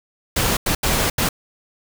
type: noise bursts at uneven times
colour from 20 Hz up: pink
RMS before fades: -19 dBFS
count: 4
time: 0.36-0.57 / 0.66-0.75 / 0.83-1.1 / 1.18-1.29 s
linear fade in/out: 5 ms
effects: none